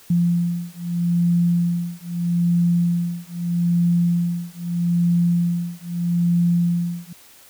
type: beating tone pair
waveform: sine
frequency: 172.4 / 173.19 Hz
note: F3 / F3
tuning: -22 / -14 cents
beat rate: 0.79 Hz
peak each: -20 / -20 dBFS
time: 0.1-7.13 s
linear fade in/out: 5 ms
effects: white hiss -48 dBFS RMS until 7.49 s